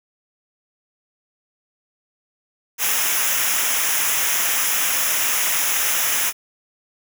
white noise with comb filter, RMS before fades -20 dBFS, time 2.78-6.33 s, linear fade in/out 50 ms, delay 0.23 ms, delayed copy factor -0.75, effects none

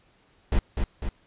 brown noise with echo, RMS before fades -20 dBFS, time 0.52-0.59 s, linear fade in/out 2 ms, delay 250 ms, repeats 2, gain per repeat -4 dB, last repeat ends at 1.09 s, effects pink hiss -62 dBFS RMS until 1.26 s + resampled to 8000 Hz

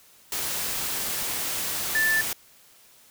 sine tone in noise, 1760 Hz, A6, in tune, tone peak -20 dBFS, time 1.95-2.21 s, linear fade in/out 2 ms, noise white, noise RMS -29 dBFS, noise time 0.32-2.33 s, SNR +6 dB, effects white hiss -55 dBFS RMS until 3.1 s

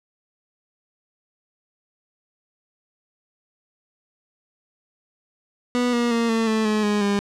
30% pulse tone with pitch steps, 245.4 / 238.7 / 232.2 / 225.8 / 219.6 / 213.6 / 207.8 / 202.1 Hz, B3 / A#3 / A#3 / A3 / A3 / G#3 / G#3 / G#3, -11 / +41 / -7 / +45 / -3 / +49 / +1 / -47 cents, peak -16 dBFS, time 5.75-7.19 s, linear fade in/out 0 ms, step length 180 ms, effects low-pass 7000 Hz 12 dB/octave + 9-bit

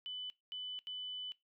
sine tone bursts at uneven times, 3000 Hz, F#7, 23 cents sharp, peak -40 dBFS, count 3, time 0.06-0.3 / 0.52-0.79 / 0.87-1.32 s, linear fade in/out 0 ms, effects noise-tail reverb RT60 0.2 s tail -20 dB re dry

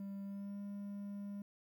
triangle tone with pitch glide, 197.7 to 201.9 Hz, G3 to G#3, +15 to -49 cents, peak -40 dBFS, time 0-1.42 s, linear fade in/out 2 ms, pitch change +36 cents, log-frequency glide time 0.24-0.6 s, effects 12-bit

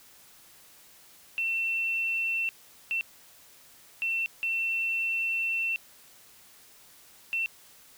sine tone bursts at uneven times, 2695 Hz, E7, 38 cents sharp, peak -26 dBFS, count 5, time 1.38-2.49 / 2.91-3.01 / 4.02-4.26 / 4.43-5.76 / 7.33-7.46 s, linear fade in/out 0 ms, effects white hiss -55 dBFS RMS until 7.97 s

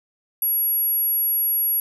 sine tone, 11380 Hz, F9, 31 cents sharp, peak -18 dBFS, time 0.42-1.8 s, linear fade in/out 2 ms, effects none

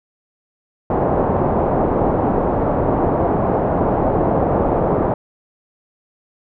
white low-pass noise, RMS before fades -17 dBFS, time 0.9-5.14 s, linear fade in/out 2 ms, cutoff 810 Hz, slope 24 dB/octave, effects none

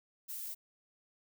violet noise, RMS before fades -42 dBFS, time 0.28-0.55 s, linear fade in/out 20 ms, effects none

